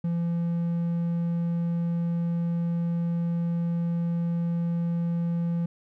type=tone; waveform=triangle; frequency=170 Hz; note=F3; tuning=46 cents flat; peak=-22 dBFS; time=0.04-5.66 s; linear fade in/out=5 ms; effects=none